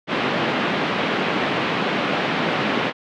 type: band-pass noise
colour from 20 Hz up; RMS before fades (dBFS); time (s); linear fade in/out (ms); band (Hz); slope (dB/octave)
pink; -22; 0.07-2.93; 50; 170 to 3300; 24
effects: none